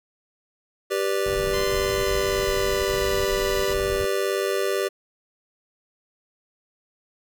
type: chord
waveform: square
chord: G major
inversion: none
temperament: just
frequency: 392 / 490 / 588 Hz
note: G4 / B4 / D5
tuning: 0 / -14 / +2 cents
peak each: -25 / -29 / -29 dBFS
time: 0.9-4.89 s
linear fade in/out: 20 ms
type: noise bursts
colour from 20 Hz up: brown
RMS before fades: -32 dBFS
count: 7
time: 1.26-4.058 s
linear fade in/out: 2 ms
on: 380 ms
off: 23 ms
type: tone with pitch glide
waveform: 10% pulse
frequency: 1029 to 988.8 Hz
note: C6 to B5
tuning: -29 to +2 cents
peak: -22 dBFS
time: 1.53-3.74 s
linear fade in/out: 10 ms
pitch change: -69 cents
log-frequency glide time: 1.64-3.11 s
effects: none